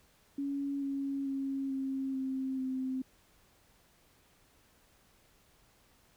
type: tone with pitch steps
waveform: sine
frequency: 280 / 276 / 272 / 268.1 / 264.3 / 260.5 Hz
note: C#4 / C#4 / C#4 / C4 / C4 / C4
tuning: +18 / -7 / -33 / +42 / +18 / -7 cents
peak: -32 dBFS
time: 0.38-3.02 s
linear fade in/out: 5 ms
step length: 440 ms
effects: pink hiss -66 dBFS RMS until 6.16 s